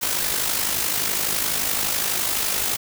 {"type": "noise with amplitude modulation", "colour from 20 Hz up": "white", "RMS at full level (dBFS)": -21, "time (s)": [0.01, 2.77], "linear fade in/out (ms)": 20, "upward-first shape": "sine", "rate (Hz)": 51.8, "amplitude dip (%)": 50, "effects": []}